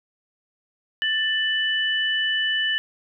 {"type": "tone pair together", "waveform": "sine", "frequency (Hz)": [1769, 2978], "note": ["A6", "F#7"], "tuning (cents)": [9, 11], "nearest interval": "major sixth", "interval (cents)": 902, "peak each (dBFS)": -23, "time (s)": [1.02, 2.78], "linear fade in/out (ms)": 0, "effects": []}